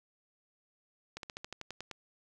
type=slowing click train; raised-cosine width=0.2 ms; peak=-24 dBFS; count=10; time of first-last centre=1.17-1.913 s; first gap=62 ms; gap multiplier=1.07; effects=none